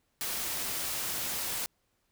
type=noise; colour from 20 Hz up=white; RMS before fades=-34 dBFS; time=0.21-1.66 s; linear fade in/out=0 ms; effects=pink hiss -75 dBFS RMS until 2.11 s